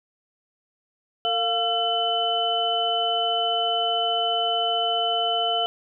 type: tone cluster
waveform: sine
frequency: 453.8 / 700 / 1350 / 3020 Hz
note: A#4 / F5 / E6 / F#7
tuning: -47 / +4 / +41 / +35 cents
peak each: -31 / -24 / -32 / -24 dBFS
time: 1.25-5.66 s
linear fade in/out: 0 ms
effects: none